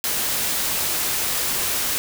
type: noise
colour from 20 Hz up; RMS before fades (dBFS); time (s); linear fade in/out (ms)
white; -23; 0.04-1.98; 0
effects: none